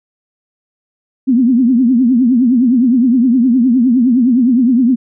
sine tone with vibrato, 246.9 Hz, B3, in tune, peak -7 dBFS, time 1.27-4.96 s, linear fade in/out 20 ms, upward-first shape triangle, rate 9.7 Hz, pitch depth 180 cents each way, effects none

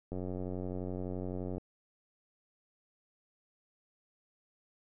click train, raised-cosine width 2 ms, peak -26 dBFS, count 135, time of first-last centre 0.12-1.581 s, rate 91.7 Hz, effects none

